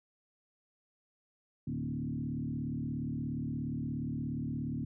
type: tone with frequency modulation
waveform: sine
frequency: 192.4 Hz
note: G3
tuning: 32 cents flat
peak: -33 dBFS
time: 1.67-4.85 s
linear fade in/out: 5 ms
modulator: 37 Hz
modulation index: 2.4
effects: none